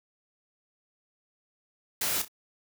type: noise with echo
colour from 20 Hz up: white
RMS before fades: -29 dBFS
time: 2.01-2.22 s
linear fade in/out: 5 ms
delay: 31 ms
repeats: 2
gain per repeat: -11 dB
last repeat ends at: 2.282 s
effects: none